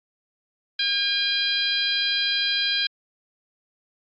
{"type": "harmonic tone", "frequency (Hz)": 807, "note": "G#5", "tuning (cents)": -50, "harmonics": [2, 3, 4, 5, 6], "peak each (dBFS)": [-29, -30, -25, -26, -29], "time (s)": [0.79, 2.87], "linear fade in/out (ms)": 5, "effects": ["AAC 48 kbps"]}